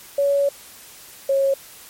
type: tone pair in turn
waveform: sine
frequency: 563 / 546.3 Hz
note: C#5 / C#5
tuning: +27 / -25 cents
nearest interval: minor second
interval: 52 cents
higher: first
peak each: -15 dBFS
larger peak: neither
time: 0.18-0.49 / 1.29-1.54 s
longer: first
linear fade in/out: 5 ms
effects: white hiss -43 dBFS RMS until 1.89 s + MP3 64 kbps